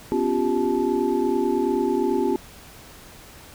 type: tone cluster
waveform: sine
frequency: 251.9 / 280.9 / 350.7 / 393.3 / 869 Hz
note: B3 / C#4 / F4 / G4 / A5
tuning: +34 / +23 / +7 / +6 / -22 cents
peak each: -26 / -27 / -24 / -24 / -30 dBFS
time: 0.12-2.36 s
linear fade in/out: 0 ms
effects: pink hiss -45 dBFS RMS until 3.54 s